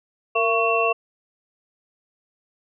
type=tone cluster; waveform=sine; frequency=460.3 / 678 / 1113 / 2703 Hz; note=A#4 / E5 / C#6 / E7; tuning=-22 / +49 / +7 / +43 cents; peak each=-23 dBFS; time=0.35-0.93 s; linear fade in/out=10 ms; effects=none